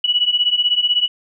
sine beating tone pair, 2928 / 2944 Hz, F#7 / F#7, -19 / -9 cents, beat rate 16 Hz, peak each -18 / -16 dBFS, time 0.04-1.08 s, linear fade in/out 5 ms, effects none

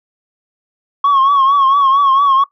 sine tone with vibrato, 1102 Hz, C#6, 11 cents flat, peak -6 dBFS, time 1.04-2.44 s, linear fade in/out 5 ms, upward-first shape triangle, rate 4.4 Hz, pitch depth 81 cents each way, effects noise-tail reverb RT60 0.1 s tail -19 dB re dry + tanh soft clip ceiling -6 dBFS

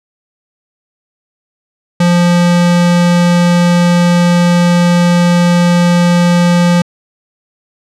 square tone, 174.61 Hz, F3, in tune, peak -7 dBFS, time 2-6.82 s, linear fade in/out 5 ms, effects low-pass 8000 Hz 12 dB/octave

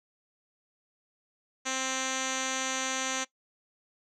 5% pulse tone with low-pass filter, 262.4 Hz, C4, 5 cents sharp, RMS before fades -32 dBFS, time 1.65-3.25 s, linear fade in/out 20 ms, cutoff 6000 Hz, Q 8.9, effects noise-tail reverb RT60 0.1 s tail -19 dB re dry

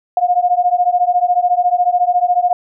sine beating tone pair, 708 / 722 Hz, F5 / F#5, +23 / -43 cents, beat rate 14 Hz, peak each -14 dBFS, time 0.17-2.53 s, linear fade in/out 2 ms, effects none

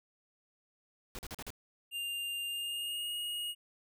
pink noise bursts, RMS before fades -43 dBFS, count 5, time 1.15-1.504 s, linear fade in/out 0 ms, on 38 ms, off 41 ms
square tone with pitch glide, 2800 to 2874 Hz, F7 to F7, +4 to +49 cents, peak -36 dBFS, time 1.91-3.55 s, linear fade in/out 50 ms, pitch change +45 cents, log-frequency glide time 2.47-3.15 s
effects none

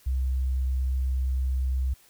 sine tone, 64.9 Hz, C2, 13 cents flat, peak -23 dBFS, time 0.06-1.94 s, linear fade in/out 10 ms, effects white hiss -58 dBFS RMS until 2.09 s

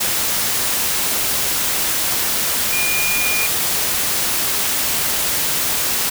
sine tone in noise, 2424 Hz, D#7, 46 cents flat, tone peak -20 dBFS, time 2.72-3.47 s, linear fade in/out 10 ms, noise white, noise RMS -19 dBFS, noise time 0-6.1 s, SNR -4 dB, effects none

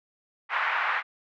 pink band-pass noise, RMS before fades -27 dBFS, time 0.49-1.03 s, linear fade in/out 50 ms, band 960 to 2200 Hz, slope 24 dB/octave, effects none

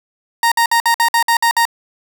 30% pulse tone bursts, 930 Hz, A#5, 4 cents flat, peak -8 dBFS, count 9, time 0.43-1.653 s, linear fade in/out 2 ms, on 87 ms, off 55 ms, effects none

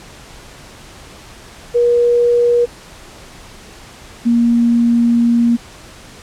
sine tone pair in turn, 479 / 235.5 Hz, A#4 / A#3, +47 / +18 cents, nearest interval octave, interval 1229 cents, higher first, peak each -9 dBFS, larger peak neither, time 1.74-2.66 / 4.25-5.57 s, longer second, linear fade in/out 20 ms, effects pink hiss -38 dBFS RMS until 6.22 s + low-pass 9000 Hz 12 dB/octave

